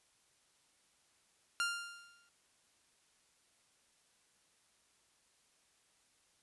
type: tone with exponential decay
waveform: sawtooth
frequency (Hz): 1396.9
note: F6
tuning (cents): 0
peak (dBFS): -27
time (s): 1.6-2.29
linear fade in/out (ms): 0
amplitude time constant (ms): 150
effects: white hiss -72 dBFS RMS until 6.42 s + resampled to 24000 Hz